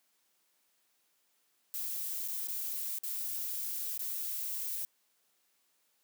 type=noise with dropouts; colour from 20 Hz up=violet; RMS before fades=-37 dBFS; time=1.74-4.85 s; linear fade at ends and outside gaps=0 ms; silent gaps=2.277-2.284 / 2.472-2.484 / 2.986-3.035 / 3.977-3.993 s; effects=white hiss -74 dBFS RMS until 6.03 s + high-pass 200 Hz 12 dB/octave